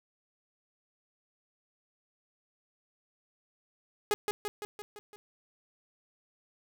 sawtooth tone with echo, 416.6 Hz, G#4, 5 cents sharp, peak -21 dBFS, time 4.11-4.14 s, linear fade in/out 0 ms, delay 170 ms, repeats 6, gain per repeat -4 dB, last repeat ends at 5.16 s, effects none

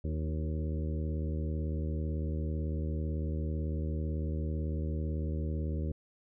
harmonic tone with a mistuned harmonic, 78 Hz, D#2, 5 cents sharp, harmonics 1 / 2 / 3 / 4 / 5 / 6 / 7, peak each -32 / -38 / -42 / -44 / -46 / -48 / -49 dBFS, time 0.04-5.92 s, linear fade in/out 5 ms, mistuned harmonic 5, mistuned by -27 cents, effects none

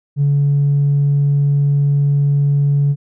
triangle tone with tanh clipping, 142.5 Hz, C#3, 48 cents sharp, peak -11 dBFS, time 0.16-2.96 s, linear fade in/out 50 ms, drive 5 dB, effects none

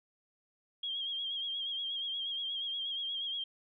sine tone with vibrato, 3243 Hz, G#7, 42 cents flat, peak -34 dBFS, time 0.83-3.44 s, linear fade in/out 5 ms, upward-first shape sine, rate 8.4 Hz, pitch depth 50 cents each way, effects none

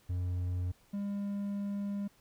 triangle tone pair in turn, 89.7 / 201.4 Hz, F2 / G3, +47 / +47 cents, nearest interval octave + major second, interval 1400 cents, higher second, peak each -29 / -31 dBFS, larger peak first, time 0.09-0.72 / 0.93-2.08 s, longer second, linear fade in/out 10 ms, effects pink hiss -66 dBFS RMS until 2.2 s

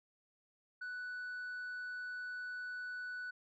sine tone, 1485 Hz, F#6, 6 cents sharp, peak -38 dBFS, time 0.81-3.31 s, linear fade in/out 10 ms, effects tanh soft clip ceiling -40 dBFS

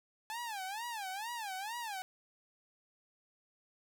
sawtooth tone with vibrato, 849 Hz, G#5, 38 cents sharp, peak -35 dBFS, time 0.3-2.02 s, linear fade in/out 0 ms, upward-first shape sine, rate 2.2 Hz, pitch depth 220 cents each way, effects none

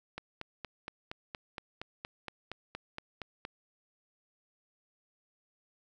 click train, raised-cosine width 0.3 ms, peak -23 dBFS, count 15, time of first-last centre 0.18-3.451 s, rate 4.28 Hz, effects none

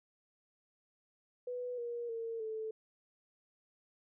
sine tone with pitch steps, 493.9 / 474.9 / 456.6 / 439 Hz, B4 / A#4 / A#4 / A4, 0 / +32 / -36 / -4 cents, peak -37 dBFS, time 1.47-2.71 s, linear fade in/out 5 ms, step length 310 ms, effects none

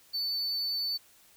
triangle tone, 4505 Hz, C#8, 27 cents sharp, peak -28 dBFS, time 0.13-0.98 s, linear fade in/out 20 ms, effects white hiss -60 dBFS RMS until 1.36 s

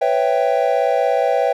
triangle chord, C# half-diminished seventh, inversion third, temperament equal with one note detuned, 497.6 / 554.4 / 659.3 / 784 Hz, B4 / C#5 / E5 / G5, +13 / 0 / 0 / 0 cents, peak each -18 dBFS, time 0.01-1.53 s, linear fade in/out 10 ms, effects none

